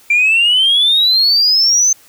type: exponential sweep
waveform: sine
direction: up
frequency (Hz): 2349 to 6272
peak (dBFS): -7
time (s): 0.1-1.93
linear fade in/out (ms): 5
effects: tanh soft clip ceiling -5 dBFS + white hiss -46 dBFS RMS until 2.08 s